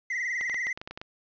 triangle tone with vibrato, 1975.5 Hz, B6, in tune, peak -26 dBFS, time 0.1-0.73 s, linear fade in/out 5 ms, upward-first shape sine, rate 20 Hz, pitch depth 92 cents each way
clicks, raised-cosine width 0.3 ms, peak -23 dBFS, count 10, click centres 0.411 / 0.497 / 0.544 / 0.669 / 0.775 / 0.815 / 0.875 / 0.91 / 0.975 / 1.015 s
effects resampled to 16000 Hz + 10-bit

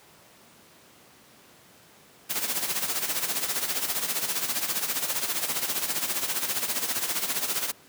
white noise with tremolo, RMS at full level -26 dBFS, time 2.29-7.72 s, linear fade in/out 20 ms, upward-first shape sine, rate 15 Hz, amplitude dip 65%, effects pink hiss -54 dBFS RMS until 7.88 s + high-pass 150 Hz 12 dB/octave

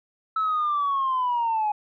sine linear sweep, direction down, 1311 to 830 Hz, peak -20 dBFS, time 0.36-1.72 s, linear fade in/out 5 ms, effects tanh soft clip ceiling -18 dBFS

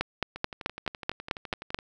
two click trains, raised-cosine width 0.3 ms, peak -10 / -22 dBFS, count 9 / 18, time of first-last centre 0.01-1.745 / 0.36-1.789 s, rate 4.61 / 11.9 Hz, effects none

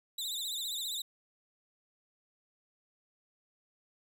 sawtooth tone with vibrato, 3763 Hz, A#7, 16 cents sharp, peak -32 dBFS, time 0.18-1.02 s, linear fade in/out 5 ms, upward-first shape triangle, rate 15 Hz, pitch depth 140 cents each way, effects none

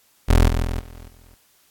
25% pulse tone with level steps, 41.77 Hz, E1, 24 cents sharp, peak -8 / -15 / -19 / -34 / -44 dBFS, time 0.28-1.36 s, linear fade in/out 20 ms, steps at 0.47 / 0.63 / 0.79 / 1.07 s, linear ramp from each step 20 ms, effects white hiss -59 dBFS RMS until 1.7 s + AAC 64 kbps

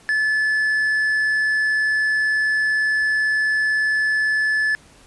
triangle tone, 1731 Hz, A6, 29 cents flat, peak -15 dBFS, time 0.09-4.75 s, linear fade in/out 0 ms, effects pink hiss -50 dBFS RMS until 5.06 s + resampled to 24000 Hz

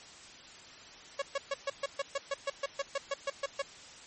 sawtooth tone bursts, 556 Hz, C#5, 5 cents sharp, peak -26 dBFS, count 16, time 1.19-3.62 s, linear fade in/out 5 ms, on 30 ms, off 130 ms, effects white hiss -51 dBFS RMS until 4.06 s + MP3 32 kbps

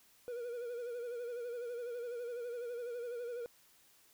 triangle tone with vibrato, 479.9 Hz, B4, 50 cents flat, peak -37 dBFS, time 0.28-3.46 s, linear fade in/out 0 ms, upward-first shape sine, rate 12 Hz, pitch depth 58 cents each way, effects white hiss -66 dBFS RMS until 4.13 s

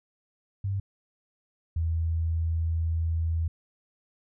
sine tone pair in turn, 98 / 81.96 Hz, G2 / E2, 0 / -9 cents, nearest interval minor third, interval 309 cents, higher first, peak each -26 / -24 dBFS, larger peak second, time 0.64-0.8 / 1.76-3.48 s, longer second, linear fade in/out 5 ms, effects none

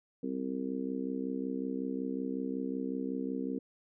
harmonic tone, 65.41 Hz, C2, in tune, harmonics 3 / 4 / 5 / 6 / 7, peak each -40 / -35 / -42 / -44 / -41 dBFS, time 0.23-3.59 s, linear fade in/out 5 ms, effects none

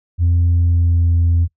sine tone with pitch glide, 86 to 84.77 Hz, F2 to E2, -26 to +49 cents, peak -9 dBFS, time 0.18-1.48 s, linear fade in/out 50 ms, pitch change -25 cents, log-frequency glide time 0.53-1.14 s, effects noise-tail reverb RT60 0.1 s tail -22 dB re dry + tanh soft clip ceiling -9 dBFS

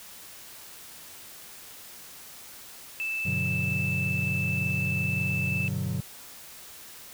sine tone, 2637 Hz, E7, in tune, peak -28 dBFS, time 3-5.68 s, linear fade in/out 0 ms
triangle chord, G major seventh, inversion none, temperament equal, 98 / 123.47 / 146.83 / 185 Hz, G2 / B2 / D3 / F#3, 0 / 0 / 0 / 0 cents, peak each -31 dBFS, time 3.25-6.01 s, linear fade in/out 10 ms
effects white hiss -46 dBFS RMS until 7.13 s

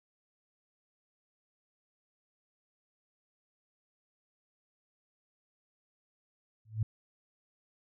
sine tone with exponential growth, 109.3 Hz, A2, 11 cents flat, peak -24 dBFS, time 6.65-6.83 s, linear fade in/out 5 ms, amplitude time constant 38 ms, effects none

